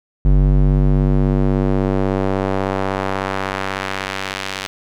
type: tone with band-pass filter sweep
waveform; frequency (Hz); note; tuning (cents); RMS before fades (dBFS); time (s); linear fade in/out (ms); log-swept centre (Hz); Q
square; 48.17; G1; -30; -17; 0.25-4.67; 0; 98 to 3400; 0.78
effects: none